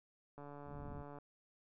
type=click train; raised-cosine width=1 ms; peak=-38 dBFS; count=117; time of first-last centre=0.38-1.186 s; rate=144 Hz
type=low-pass noise; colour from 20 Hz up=pink; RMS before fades=-50 dBFS; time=0.65-1.05 s; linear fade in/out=50 ms; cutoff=260 Hz; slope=24 dB/octave
effects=none